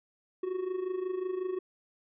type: tone with amplitude modulation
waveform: triangle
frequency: 370 Hz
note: F#4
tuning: in tune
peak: -26 dBFS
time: 0.43-1.59 s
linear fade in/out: 5 ms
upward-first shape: sine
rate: 25.5 Hz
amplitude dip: 70%
effects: resampled to 8000 Hz